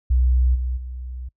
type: tone with level steps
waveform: sine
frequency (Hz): 62.7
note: B1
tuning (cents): +27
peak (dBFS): -13 / -21 / -29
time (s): 0.1-1.29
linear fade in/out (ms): 10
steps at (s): 0.54 / 0.76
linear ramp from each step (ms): 20
effects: noise-tail reverb RT60 0.1 s tail -23 dB re dry + tanh soft clip ceiling -10 dBFS